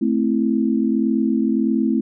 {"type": "chord", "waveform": "sine", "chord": "A minor", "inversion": "none", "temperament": "equal", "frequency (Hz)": [220, 261.6, 329.6], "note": ["A3", "C4", "E4"], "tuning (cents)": [0, 0, 0], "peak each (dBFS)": [-19, -20, -22], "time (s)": [0.01, 2.01], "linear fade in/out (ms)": 10, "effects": []}